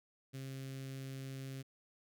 sawtooth tone with notch filter, 134 Hz, C3, 42 cents sharp, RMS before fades -45 dBFS, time 0.33-1.63 s, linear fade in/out 20 ms, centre 910 Hz, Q 0.57, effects none

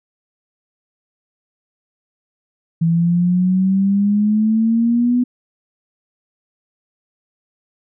sine exponential sweep, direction up, 164 to 248.8 Hz, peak -12 dBFS, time 2.81-5.24 s, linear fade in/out 10 ms, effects none

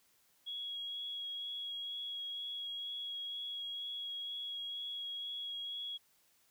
sine tone with vibrato, 3322 Hz, G#7, in tune, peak -39 dBFS, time 0.46-5.98 s, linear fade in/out 20 ms, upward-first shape sine, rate 2.1 Hz, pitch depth 12 cents each way, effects white hiss -71 dBFS RMS until 6.5 s

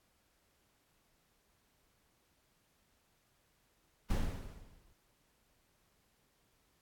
brown noise with exponential decay, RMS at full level -29 dBFS, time 4.1-4.93 s, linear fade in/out 5 ms, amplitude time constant 180 ms, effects pink hiss -74 dBFS RMS until 6.81 s + AAC 64 kbps

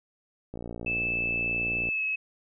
click train, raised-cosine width 2 ms, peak -24 dBFS, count 80, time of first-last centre 0.54-1.888 s, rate 58.6 Hz
sine tone with pitch glide, 2627 to 2576 Hz, E7 to E7, -7 to -41 cents, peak -26 dBFS, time 0.86-2.16 s, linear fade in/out 10 ms, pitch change -34 cents, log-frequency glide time 1.88-2.04 s
effects none

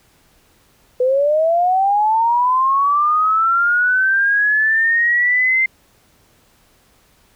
sine linear sweep, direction up, 493.9 to 2093 Hz, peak -12 dBFS, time 1-5.66 s, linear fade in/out 5 ms, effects pink hiss -55 dBFS RMS until 7.35 s

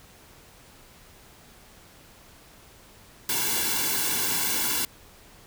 white noise with comb filter, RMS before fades -26 dBFS, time 3.29-4.85 s, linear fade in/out 2 ms, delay 1.6 ms, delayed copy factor -0.8, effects pink hiss -52 dBFS RMS until 5.46 s

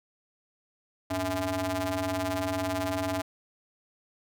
sawtooth ring-modulated tone, 184 Hz, F#3, 9 cents flat, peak -21 dBFS, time 1.1-3.22 s, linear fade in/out 10 ms, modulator 469 Hz, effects none

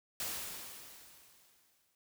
white noise with exponential decay, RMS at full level -37 dBFS, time 0.2-1.95 s, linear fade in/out 1 ms, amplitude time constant 380 ms, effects none

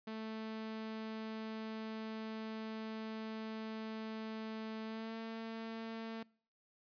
sawtooth tone with pitch glide, 220 to 225.3 Hz, A3 to A3, 0 to +41 cents, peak -38 dBFS, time 0.07-6.23 s, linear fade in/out 5 ms, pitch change +41 cents, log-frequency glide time 4.84-5.15 s, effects noise-tail reverb RT60 0.5 s tail -24 dB re dry + resampled to 11025 Hz

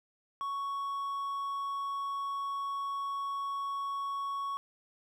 triangle tone, 1112 Hz, C#6, 5 cents sharp, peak -31 dBFS, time 0.41-4.57 s, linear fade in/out 0 ms, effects none

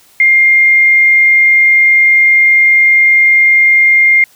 sine tone, 2115 Hz, C7, 18 cents sharp, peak -4 dBFS, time 0.2-4.24 s, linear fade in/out 2 ms, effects white hiss -46 dBFS RMS until 4.35 s

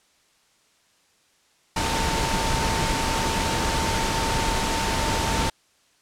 sine tone in noise, 900 Hz, A5, 39 cents sharp, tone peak -28 dBFS, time 1.76-5.5 s, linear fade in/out 5 ms, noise pink, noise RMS -24 dBFS, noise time 1.76-5.5 s, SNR -7 dB, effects white hiss -62 dBFS RMS until 6.01 s + low-pass 8000 Hz 12 dB/octave

